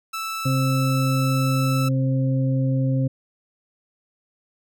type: tone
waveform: sawtooth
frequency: 1318.5 Hz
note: E6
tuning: in tune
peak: -23 dBFS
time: 0.13-1.89 s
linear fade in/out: 10 ms
type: harmonic tone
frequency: 132.1 Hz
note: C3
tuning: 17 cents sharp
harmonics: 1 / 2 / 4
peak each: -19 / -25 / -31 dBFS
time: 0.45-3.08 s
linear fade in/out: 10 ms
effects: none